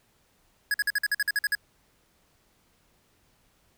square tone bursts, 1670 Hz, G#6, 9 cents sharp, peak -23 dBFS, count 11, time 0.71-1.551 s, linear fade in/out 2 ms, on 31 ms, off 50 ms, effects pink hiss -66 dBFS RMS until 3.77 s

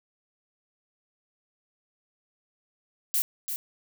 violet noise with echo, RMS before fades -25 dBFS, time 3.14-3.22 s, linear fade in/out 0 ms, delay 340 ms, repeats 1, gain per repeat -7 dB, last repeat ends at 3.56 s, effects none

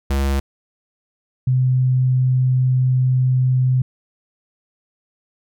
square / sine tone pair in turn, 68.5 / 128.23 Hz, C#2 / C3, -20 / -35 cents, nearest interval major seventh, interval 1085 cents, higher second, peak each -17 / -13 dBFS, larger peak second, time 0.1-0.4 / 1.47-3.82 s, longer second, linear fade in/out 5 ms, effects none

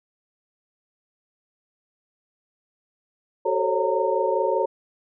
sine tone cluster, 377.3 / 439.1 / 534 / 559 / 919 Hz, F#4 / A4 / C5 / C#5 / A#5, +34 / -4 / +35 / +14 / -25 cents, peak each -26 dBFS, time 3.45-4.66 s, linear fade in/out 10 ms, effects none

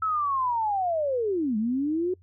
sine linear two-way sweep, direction down then up, 1318.5 to 207.1 to 373.9 Hz, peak -23 dBFS, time 0.02-2.14 s, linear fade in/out 5 ms, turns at 1.57 s, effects noise-tail reverb RT60 0.1 s tail -26 dB re dry + added 90 Hz sine -53 dBFS peak until 2.22 s

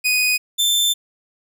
sawtooth tone pair in turn, 2489 / 3550 Hz, D#7 / A7, 0 / +15 cents, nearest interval tritone, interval 615 cents, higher second, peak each -12 dBFS, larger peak neither, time 0.04-0.38 / 0.58-0.94 s, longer second, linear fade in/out 20 ms, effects none

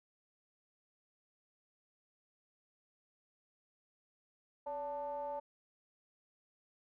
triangle ring-modulated tone, 154.1 Hz, D#3, 16 cents flat, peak -33 dBFS, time 4.66-5.4 s, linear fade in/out 10 ms, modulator 727 Hz, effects none

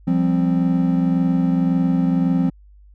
triangle chord, F suspended second, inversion none, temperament just, 174.61 / 196.44 / 261.9 Hz, F3 / G3 / C4, 0 / +4 / +2 cents, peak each -16 / -22 / -17 dBFS, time 0.07-2.5 s, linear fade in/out 10 ms, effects added 50 Hz sine -44 dBFS peak until 2.94 s

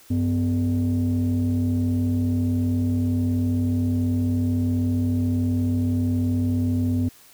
sine tone pair together, 96.5 / 250.9 Hz, G2 / B3, -27 / +28 cents, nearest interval octave + perfect fourth, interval 1655 cents, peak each -20 dBFS, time 0.1-7.09 s, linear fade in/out 10 ms, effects tanh soft clip ceiling -16 dBFS + white hiss -51 dBFS RMS until 7.33 s

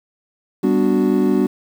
triangle chord, G major seventh, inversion none, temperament equal, 196 / 246.9 / 293.7 / 370 Hz, G3 / B3 / D4 / F#4, 0 / 0 / 0 / 0 cents, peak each -17 dBFS, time 0.63-1.47 s, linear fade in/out 10 ms, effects 7-bit

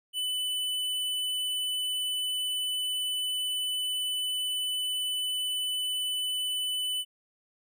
square tone, 2997 Hz, F#7, 22 cents sharp, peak -29 dBFS, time 0.13-7.05 s, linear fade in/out 50 ms, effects none

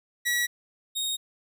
sawtooth tone pair in turn, 1931 / 3730 Hz, B6 / A#7, -39 / 0 cents, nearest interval major seventh, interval 1139 cents, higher second, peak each -20 / -24 dBFS, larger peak first, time 0.25-0.47 / 0.95-1.17 s, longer neither, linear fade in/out 20 ms, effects none

